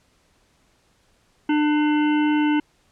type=harmonic tone; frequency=299.8 Hz; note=D4; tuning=36 cents sharp; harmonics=1 / 3 / 5 / 7 / 9 / 10; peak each=-17 / -27 / -31 / -34 / -36 / -37 dBFS; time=1.49-2.6 s; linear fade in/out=5 ms; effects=pink hiss -62 dBFS RMS until 2.91 s + low-pass 9000 Hz 12 dB/octave